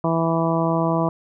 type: harmonic tone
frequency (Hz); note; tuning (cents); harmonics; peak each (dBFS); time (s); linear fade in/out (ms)
164.81; E3; 0; 1 / 2 / 3 / 4 / 5 / 6 / 7; -22 / -24 / -28 / -24 / -31 / -26 / -30; 0.04-1.09; 2
effects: none